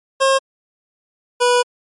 25% pulse tone pair in turn, 537 / 489.8 Hz, C5 / B4, +45 / -14 cents, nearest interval major second, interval 159 cents, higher first, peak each -8 dBFS, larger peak neither, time 0.2-0.39 / 1.4-1.63 s, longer second, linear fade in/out 20 ms, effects MP3 48 kbps

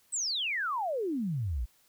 sine exponential sweep, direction down, 8372 to 51.91 Hz, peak -29 dBFS, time 0.12-1.66 s, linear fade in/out 20 ms, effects white hiss -66 dBFS RMS until 1.88 s

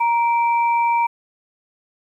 sine tone pair together, 937 / 2334 Hz, A#5 / D7, +9 / -11 cents, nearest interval octave + major third, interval 1580 cents, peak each -15 / -26 dBFS, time 0-1.07 s, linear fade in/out 10 ms, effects 9-bit

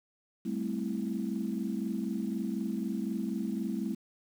sine chord, A minor seventh, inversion third, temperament equal, 196 / 220 / 261.6 / 329.6 Hz, G3 / A3 / C4 / E4, 0 / 0 / 0 / 0 cents, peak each -35 / -34 / -38 / -38 dBFS, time 0.45-3.95 s, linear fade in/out 10 ms, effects tanh soft clip ceiling -20 dBFS + 9-bit

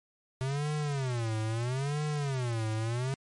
square tone with vibrato, 128.4 Hz, C3, 32 cents flat, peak -30 dBFS, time 0.41-3.14 s, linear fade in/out 0 ms, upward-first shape sine, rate 0.76 Hz, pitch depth 280 cents each way, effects MP3 48 kbps

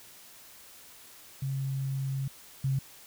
sine tone pair in turn, 135.2 / 134.45 Hz, C#3 / C3, -43 / +47 cents, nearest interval unison, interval 10 cents, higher first, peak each -29 / -25 dBFS, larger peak second, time 1.42-2.28 / 2.64-2.79 s, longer first, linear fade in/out 5 ms, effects white hiss -52 dBFS RMS until 3.06 s

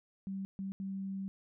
sine tone bursts at uneven times, 193.7 Hz, G3, 20 cents flat, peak -36 dBFS, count 3, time 0.27-0.45 / 0.59-0.72 / 0.8-1.28 s, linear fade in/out 0 ms, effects none

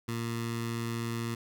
15% pulse tone with notch filter, 116 Hz, A#2, 8 cents flat, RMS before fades -34 dBFS, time 0.08-1.35 s, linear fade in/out 5 ms, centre 560 Hz, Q 1.1, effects none

